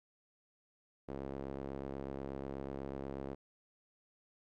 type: tone with band-pass filter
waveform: sawtooth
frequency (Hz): 68.2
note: C#2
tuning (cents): -28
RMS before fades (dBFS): -43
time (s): 1.08-3.35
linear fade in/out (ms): 10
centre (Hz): 420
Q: 1.2
effects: none